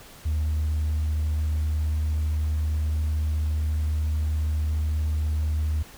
sine tone, 76.9 Hz, D#2, 20 cents flat, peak -20 dBFS, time 0.25-5.83 s, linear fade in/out 10 ms, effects tanh soft clip ceiling -20 dBFS + pink hiss -47 dBFS RMS until 5.97 s

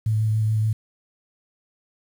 sine tone with vibrato, 108.9 Hz, A2, 17 cents flat, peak -18 dBFS, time 0.06-0.73 s, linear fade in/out 5 ms, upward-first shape sine, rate 7 Hz, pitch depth 16 cents each way, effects 8-bit

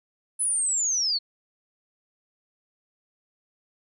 sine linear sweep, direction down, 10250 to 4269 Hz, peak -22 dBFS, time 0.39-1.19 s, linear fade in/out 20 ms, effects none

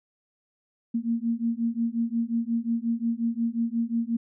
sine beating tone pair, 228.9 / 234.5 Hz, A#3 / A#3, -31 / +11 cents, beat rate 5.6 Hz, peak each -27 / -27 dBFS, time 0.94-4.17 s, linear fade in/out 10 ms, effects none

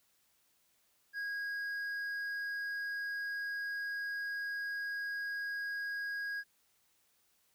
triangle tone with hard clipping, 1643 Hz, G#6, 19 cents flat, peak -37 dBFS, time 1.13-6.44 s, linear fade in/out 50 ms, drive 7 dB, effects white hiss -73 dBFS RMS until 7.54 s

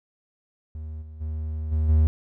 triangle tone with level steps, 77.78 Hz, D#2, in tune, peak -30 / -36 / -25 / -18 / -13 dBFS, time 0.75-2.07 s, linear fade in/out 0 ms, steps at 1.01 / 1.2 / 1.71 / 1.88 s, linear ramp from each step 20 ms, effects none

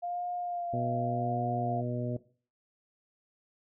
sine tone with vibrato, 698.5 Hz, F5, in tune, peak -32 dBFS, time 0.02-1.82 s, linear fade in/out 20 ms, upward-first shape sine, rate 0.86 Hz, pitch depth 31 cents each way
harmonic tone, 122.2 Hz, B2, 18 cents flat, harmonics 1 / 2 / 3 / 4 / 5, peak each -34 / -36 / -40 / -42 / -39 dBFS, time 0.73-2.17 s, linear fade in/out 5 ms
effects noise-tail reverb RT60 0.4 s tail -17 dB re dry

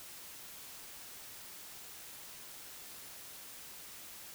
silence, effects white hiss -50 dBFS RMS until 4.34 s

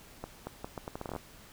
accelerating click train, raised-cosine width 1 ms, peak -23 dBFS, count 13, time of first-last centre 0.24-1.163 s, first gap 230 ms, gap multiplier 0.76, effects pink hiss -54 dBFS RMS until 1.52 s

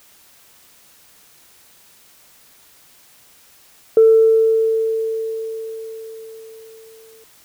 sine tone with exponential decay, 446.2 Hz, A4, 24 cents sharp, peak -5 dBFS, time 3.97-7.24 s, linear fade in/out 2 ms, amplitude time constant 710 ms, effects tanh soft clip ceiling -2 dBFS + white hiss -50 dBFS RMS until 7.44 s

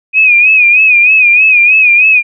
sine tone with vibrato, 2489 Hz, D#7, in tune, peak -3 dBFS, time 0.13-2.23 s, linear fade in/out 50 ms, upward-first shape sine, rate 3.2 Hz, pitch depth 79 cents each way, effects none

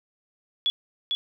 sine tone with echo, 3394 Hz, G#7, 37 cents sharp, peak -20 dBFS, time 0.66-0.7 s, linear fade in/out 0 ms, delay 450 ms, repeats 1, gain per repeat -3 dB, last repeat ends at 1.15 s, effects none

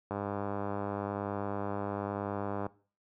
click train, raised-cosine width 1 ms, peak -21 dBFS, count 259, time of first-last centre 0.11-2.664 s, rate 101 Hz, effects noise-tail reverb RT60 0.4 s tail -20 dB re dry + high-pass 60 Hz 12 dB/octave

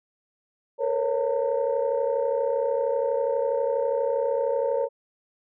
sine tone cluster, 445.6 / 478.1 / 550 / 909 Hz, A4 / A#4 / C#5 / A#5, +22 / +44 / -14 / -44 cents, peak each -31 / -26 / -24 / -33 dBFS, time 0.78-4.89 s, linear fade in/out 50 ms, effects tanh soft clip ceiling -13 dBFS

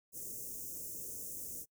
white band-stop noise, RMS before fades -44 dBFS, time 0.12-1.66 s, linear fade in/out 50 ms, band 540 to 6100 Hz, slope 48 dB/octave, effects noise-tail reverb RT60 0.1 s tail -25 dB re dry

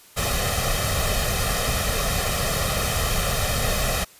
pink noise with comb filter, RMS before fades -23 dBFS, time 0.16-4.05 s, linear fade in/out 20 ms, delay 1.6 ms, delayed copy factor +0.75, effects white hiss -50 dBFS RMS until 4.19 s + resampled to 32000 Hz

